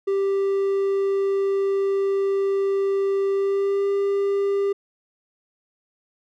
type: tone with pitch glide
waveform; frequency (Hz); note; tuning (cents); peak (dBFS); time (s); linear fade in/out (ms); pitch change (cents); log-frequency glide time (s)
triangle; 392.9 to 398.2; G4 to G4; +4 to +27; -17; 0.07-4.73; 10; +23; 3.32-3.88
effects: none